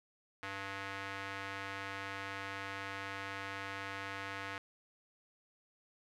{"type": "tone with band-pass filter", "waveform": "square", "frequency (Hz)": 98, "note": "G2", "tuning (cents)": 0, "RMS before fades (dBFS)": -43, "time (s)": [0.43, 4.58], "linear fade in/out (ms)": 0, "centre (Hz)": 1800, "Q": 1.4, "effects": []}